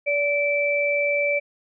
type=tone pair together; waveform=sine; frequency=576.6 / 2327 Hz; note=D5 / D7; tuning=-32 / -17 cents; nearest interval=2 octaves; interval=2415 cents; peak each=-22 dBFS; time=0.06-1.4 s; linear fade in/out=20 ms; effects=none